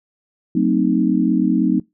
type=chord; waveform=sine; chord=F# diminished seventh; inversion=none; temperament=equal with one note detuned; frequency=185 / 225 / 261.6 / 311.1 Hz; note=F#3 / A3 / C4 / Eb4; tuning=0 / +39 / 0 / 0 cents; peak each=-19 dBFS; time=0.55-1.8 s; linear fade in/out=5 ms; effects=noise-tail reverb RT60 0.2 s tail -24 dB re dry